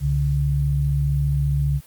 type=tone pair together; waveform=sine; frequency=67 / 141.97 Hz; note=C2 / C#3; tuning=+42 / +42 cents; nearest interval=octave + minor second; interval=1300 cents; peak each=-22 / -19 dBFS; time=0-1.81 s; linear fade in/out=50 ms; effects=white hiss -50 dBFS RMS until 1.86 s + Opus 48 kbps